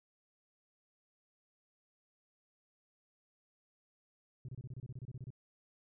sine tone bursts, 126.8 Hz, B2, 46 cents sharp, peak -39 dBFS, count 14, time 4.45-5.304 s, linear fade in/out 2 ms, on 35 ms, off 28 ms, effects tanh soft clip ceiling -41 dBFS

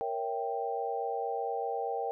sine chord, A# diminished seventh, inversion none, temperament equal, 466.2 / 554.4 / 659.3 / 784 Hz, A#4 / C#5 / E5 / G5, 0 / 0 / 0 / 0 cents, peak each -35 / -40 / -40 / -34 dBFS, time 0.01-2.11 s, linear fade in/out 0 ms, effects none

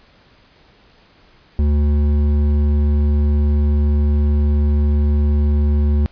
sine tone with hard clipping, 73.42 Hz, D2, in tune, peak -14 dBFS, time 1.59-6.06 s, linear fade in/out 0 ms, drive 9 dB, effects pink hiss -51 dBFS RMS until 6.11 s + resampled to 11025 Hz

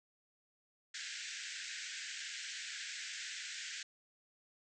pink band-pass noise, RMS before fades -45 dBFS, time 0.94-3.83 s, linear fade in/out 5 ms, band 1500 to 7900 Hz, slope 96 dB/octave, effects none

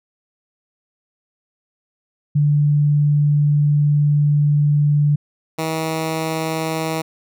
sine / 10% pulse tone pair in turn, 146.83 / 160.15 Hz, D3 / E3, 0 / -50 cents, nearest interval major second, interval 150 cents, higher second, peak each -12 dBFS, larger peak neither, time 2.35-5.16 / 5.58-7.02 s, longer first, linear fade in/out 10 ms, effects none

